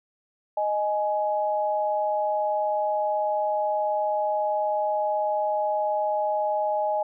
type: tone pair together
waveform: sine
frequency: 619.5 / 838 Hz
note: D#5 / G#5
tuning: -8 / +15 cents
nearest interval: perfect fourth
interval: 523 cents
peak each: -25 dBFS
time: 0.57-7.03 s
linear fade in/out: 5 ms
effects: none